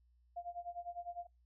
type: tone with tremolo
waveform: sine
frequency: 698.5 Hz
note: F5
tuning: in tune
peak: -39 dBFS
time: 0.36-1.27 s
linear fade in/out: 10 ms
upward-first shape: sine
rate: 9.9 Hz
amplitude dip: 90%
effects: noise-tail reverb RT60 0.2 s tail -26 dB re dry + added 60 Hz sine -67 dBFS peak until 1.45 s

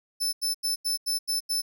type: tone bursts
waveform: sawtooth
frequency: 5274 Hz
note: E8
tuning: in tune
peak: -22 dBFS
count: 7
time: 0.2-1.62 s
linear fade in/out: 20 ms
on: 130 ms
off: 85 ms
effects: none

